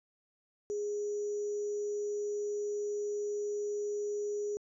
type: tone with sample-and-hold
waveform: sine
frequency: 413.7 Hz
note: G#4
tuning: 7 cents flat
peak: -32 dBFS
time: 0.7-4.57 s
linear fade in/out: 0 ms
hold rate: 6300 Hz
effects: resampled to 22050 Hz